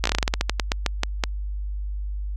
slowing click train, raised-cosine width 0.2 ms, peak -3 dBFS, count 17, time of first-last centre 0.04-1.238 s, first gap 15 ms, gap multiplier 1.19, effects added 50 Hz sine -26 dBFS peak until 2.36 s

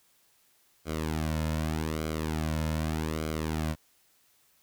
sawtooth tone with flanger, 78.5 Hz, D#2, 16 cents sharp, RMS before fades -31 dBFS, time 0.85-3.76 s, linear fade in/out 50 ms, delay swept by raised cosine 1.1 to 2.6 ms, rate 0.83 Hz, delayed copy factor -0.75, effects white hiss -66 dBFS RMS until 4.62 s

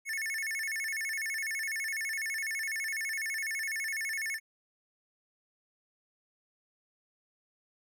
square tone with vibrato, 1975.5 Hz, B6, in tune, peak -33 dBFS, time 0.05-4.4 s, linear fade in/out 50 ms, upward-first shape square, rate 12 Hz, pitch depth 180 cents each way, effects none

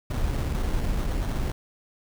brown noise with sample-and-hold, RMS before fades -26 dBFS, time 0.1-1.52 s, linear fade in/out 5 ms, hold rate 2450 Hz, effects none

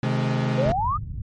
40% pulse chord, Ab major, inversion first, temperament equal with one note detuned, 130.81 / 155.56 / 212.9 Hz, C3 / Eb3 / Ab3, 0 / 0 / +43 cents, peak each -22 / -28 / -26 dBFS, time 0.03-0.72 s, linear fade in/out 2 ms
sine exponential sweep, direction up, 487 to 1285 Hz, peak -21 dBFS, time 0.57-0.98 s, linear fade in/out 20 ms
white low-pass noise, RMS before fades -30 dBFS, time 0.65-1.22 s, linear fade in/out 5 ms, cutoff 120 Hz, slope 24 dB/octave
effects low-pass 4000 Hz 12 dB/octave + MP3 48 kbps

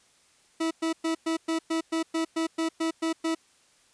40% pulse tone bursts, 325.4 Hz, E4, 22 cents flat, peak -24 dBFS, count 13, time 0.6-3.35 s, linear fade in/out 10 ms, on 110 ms, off 110 ms, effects white hiss -62 dBFS RMS until 3.93 s + resampled to 22050 Hz

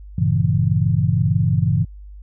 sine chord, G diminished seventh, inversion none, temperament equal, 98 / 116.54 / 138.59 / 164.81 Hz, G2 / Bb2 / Db3 / Fb3, 0 / 0 / 0 / 0 cents, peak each -20 dBFS, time 0.18-1.85 s, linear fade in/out 5 ms, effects added 50 Hz sine -35 dBFS peak until 2.22 s

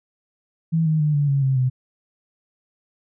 sine tone with pitch steps, 163 / 156.63 / 150.51 / 144.63 / 138.98 / 133.55 / 128.33 Hz, E3 / D#3 / D3 / D3 / C#3 / C3 / C3, -19 / +12 / +43 / -26 / +5 / +36 / -33 cents, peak -16 dBFS, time 0.72-1.7 s, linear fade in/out 20 ms, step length 140 ms, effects none

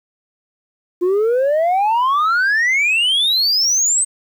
sine exponential sweep, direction up, 346.4 to 8350 Hz, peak -10 dBFS, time 1.01-4.05 s, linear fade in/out 20 ms, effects tanh soft clip ceiling -12 dBFS + 8-bit

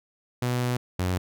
sawtooth tone pair in turn, 123.47 / 91.12 Hz, B2 / F#2, 0 / -26 cents, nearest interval perfect fourth, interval 526 cents, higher first, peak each -20 / -20 dBFS, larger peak neither, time 0.42-0.77 / 0.99-1.18 s, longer first, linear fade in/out 5 ms, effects none

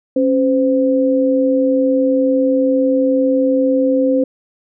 sine tone pair together, 272.8 / 515 Hz, C#4 / C5, -28 / -28 cents, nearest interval major seventh, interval 1100 cents, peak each -14 dBFS, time 0.16-4.24 s, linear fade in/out 5 ms, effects none

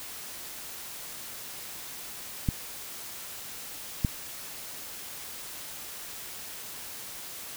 clicks, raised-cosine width 5 ms, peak -12 / -11 dBFS, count 2, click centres 2.488 / 4.048 s, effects white hiss -41 dBFS RMS until 7.56 s

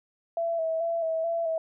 sine tone with vibrato, 659.3 Hz, E5, in tune, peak -25 dBFS, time 0.37-1.58 s, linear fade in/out 2 ms, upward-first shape square, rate 2.3 Hz, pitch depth 30 cents each way, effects none

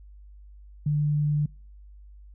sine tone, 148.3 Hz, D3, 17 cents sharp, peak -21 dBFS, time 0.86-1.46 s, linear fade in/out 5 ms, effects noise-tail reverb RT60 0.4 s tail -26 dB re dry + added 50 Hz sine -45 dBFS peak until 2.34 s

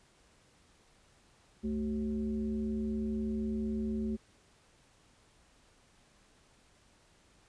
sine tone with frequency modulation, 220 Hz, A3, in tune, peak -31 dBFS, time 1.63-4.17 s, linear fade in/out 20 ms, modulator 156 Hz, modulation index 0.71, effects pink hiss -65 dBFS RMS until 7.48 s + resampled to 22050 Hz

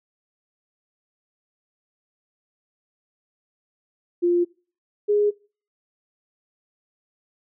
sine tone pair in turn, 349.2 / 414.5 Hz, F4 / G#4, 0 / -3 cents, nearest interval minor third, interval 297 cents, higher second, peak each -16 dBFS, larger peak neither, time 4.22-4.45 / 5.08-5.31 s, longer neither, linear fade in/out 20 ms, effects noise-tail reverb RT60 0.4 s tail -23 dB re dry

